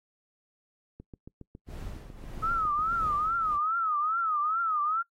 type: click train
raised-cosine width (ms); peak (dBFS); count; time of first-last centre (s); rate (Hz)
3; -31; 16; 1-3.066; 7.26
type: noise with tremolo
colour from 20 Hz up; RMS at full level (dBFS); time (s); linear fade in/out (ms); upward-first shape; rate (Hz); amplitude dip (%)
brown; -38; 1.66-3.59; 50; triangle; 1.6; 75
type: tone with vibrato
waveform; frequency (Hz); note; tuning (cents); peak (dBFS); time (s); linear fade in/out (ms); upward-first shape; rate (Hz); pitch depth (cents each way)
sine; 1272; D#6; +38; -25; 2.42-5.03; 20; triangle; 2.4; 160
effects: noise-tail reverb RT60 0.1 s tail -23 dB re dry + AAC 48 kbps